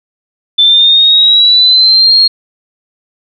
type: linear sweep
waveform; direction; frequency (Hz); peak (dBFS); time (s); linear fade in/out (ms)
sine; up; 3520 to 4288; -3; 0.58-2.28; 10
effects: none